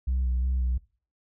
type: tone with vibrato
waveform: sine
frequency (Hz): 63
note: B1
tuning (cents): +35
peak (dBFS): -21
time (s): 0.07-0.78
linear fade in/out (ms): 10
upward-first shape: square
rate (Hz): 2.8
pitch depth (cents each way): 28
effects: noise-tail reverb RT60 0.4 s tail -22 dB re dry + tanh soft clip ceiling -21 dBFS